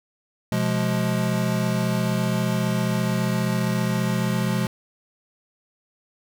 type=chord; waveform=square; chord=F diminished; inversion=second; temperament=just; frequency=125.72 / 174.61 / 209.5 Hz; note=Cb3 / F3 / Ab3; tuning=+31 / 0 / +15 cents; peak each=-26 dBFS; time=0.52-4.67 s; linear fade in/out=2 ms; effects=none